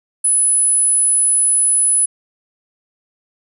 sine tone, 10090 Hz, D#9, 23 cents sharp, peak -11 dBFS, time 0.24-2.06 s, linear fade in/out 10 ms, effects none

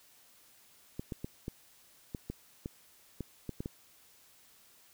clicks, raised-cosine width 3 ms, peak -24 dBFS, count 11, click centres 0.995 / 1.122 / 1.245 / 1.481 / 2.148 / 2.3 / 2.659 / 3.207 / 3.493 / 3.605 / 3.659 s, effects white hiss -62 dBFS RMS until 4.93 s

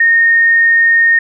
sine tone, 1843 Hz, A#6, 20 cents flat, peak -6 dBFS, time 0-1.19 s, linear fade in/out 5 ms, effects none

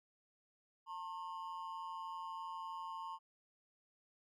triangle ring-modulated tone, 987.8 Hz, B5, in tune, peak -38 dBFS, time 0.86-3.19 s, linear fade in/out 50 ms, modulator 86.2 Hz, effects none

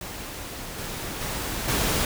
pink noise with level steps, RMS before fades -36 / -33 / -30 / -24 dBFS, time 0.01-2.05 s, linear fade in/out 2 ms, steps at 0.78 / 1.21 / 1.68 s, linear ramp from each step 5 ms, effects none

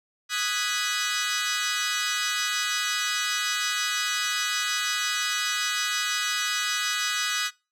15% pulse chord, G# minor seventh, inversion second, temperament equal, 1244.5 / 1480 / 1661.2 / 1975.5 Hz, D#6 / F#6 / G#6 / B6, 0 / 0 / 0 / 0 cents, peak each -24 dBFS, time 0.29-7.51 s, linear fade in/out 50 ms, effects noise-tail reverb RT60 0.3 s tail -24 dB re dry + low-pass 11000 Hz 12 dB/octave

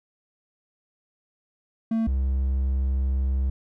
triangle tone pair in turn, 224.8 / 66.22 Hz, A3 / C2, +37 / +21 cents, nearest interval octave + major sixth, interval 2116 cents, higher first, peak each -19 dBFS, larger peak neither, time 1.91-2.07 / 2.07-3.5 s, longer second, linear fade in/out 5 ms, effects none

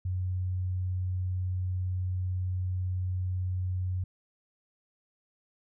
sine tone, 91.8 Hz, F#2, 13 cents flat, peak -28 dBFS, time 0.05-4.04 s, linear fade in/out 5 ms, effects none

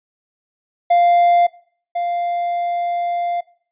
triangle tone pair in turn, 697 / 697 Hz, F5 / F5, -4 / -4 cents, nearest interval unison, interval 0 cents, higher neither, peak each -8 / -16 dBFS, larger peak first, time 0.9-1.47 / 1.95-3.41 s, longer second, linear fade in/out 10 ms, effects noise-tail reverb RT60 0.5 s tail -21 dB re dry + resampled to 8000 Hz

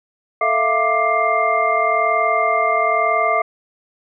sine tone cluster, 440.9 / 655 / 696 / 1180 / 2107 Hz, A4 / E5 / F5 / D6 / C7, +4 / -11 / -6 / +8 / +12 cents, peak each -26 / -20 / -21 / -18 / -22 dBFS, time 0.41-3.42 s, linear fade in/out 5 ms, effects none

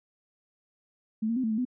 sine tone with pitch steps, 218.9 / 230.4 / 259 / 222 / 217.1 / 250.7 Hz, A3 / A#3 / C4 / A3 / A3 / B3, -9 / -20 / -17 / +16 / -23 / +26 cents, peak -25 dBFS, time 1.22-1.652 s, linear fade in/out 10 ms, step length 72 ms, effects none

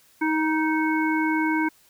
harmonic tone with a mistuned harmonic, 314.4 Hz, D#4, 18 cents sharp, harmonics 1 / 3 / 5 / 7, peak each -22 / -27 / -29 / -30 dBFS, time 0.21-1.69 s, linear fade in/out 10 ms, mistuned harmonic 5, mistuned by -27 cents, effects white hiss -58 dBFS RMS until 1.89 s

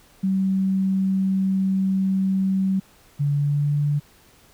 sine tone, 191.3 Hz, G3, 42 cents flat, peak -18 dBFS, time 0.23-2.8 s, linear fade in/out 10 ms
sine tone with pitch glide, 143.5 to 145.92 Hz, D3 to D3, -40 to -11 cents, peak -18 dBFS, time 3.19-4 s, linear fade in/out 20 ms, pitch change +29 cents, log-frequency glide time 3.32-3.75 s
effects pink hiss -54 dBFS RMS until 4.53 s

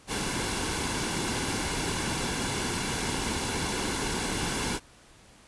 pink noise with comb filter, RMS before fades -30 dBFS, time 0.07-4.8 s, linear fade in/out 50 ms, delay 1.6 ms, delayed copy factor -0.5, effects pink hiss -55 dBFS RMS until 5.47 s + resampled to 24000 Hz

